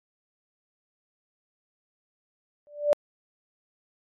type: tone with exponential growth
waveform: sine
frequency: 587.3 Hz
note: D5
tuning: in tune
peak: -14 dBFS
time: 2.67-2.93 s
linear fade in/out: 0 ms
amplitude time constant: 56 ms
effects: AAC 32 kbps